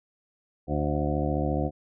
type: harmonic tone with a mistuned harmonic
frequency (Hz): 74.4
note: D2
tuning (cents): +23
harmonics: 1 / 2 / 3 / 4 / 5 / 7 / 8 / 9 / 10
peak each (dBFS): -30 / -30 / -34 / -31 / -35 / -33 / -38 / -37 / -35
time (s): 0.67-1.71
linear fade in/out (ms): 50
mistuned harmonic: 10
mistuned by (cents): -24
effects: none